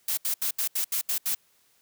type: noise bursts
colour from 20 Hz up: blue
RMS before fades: -27 dBFS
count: 8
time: 0.08-1.349 s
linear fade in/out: 5 ms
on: 93 ms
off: 75 ms
effects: white hiss -65 dBFS RMS until 1.81 s + high-pass 60 Hz 12 dB/octave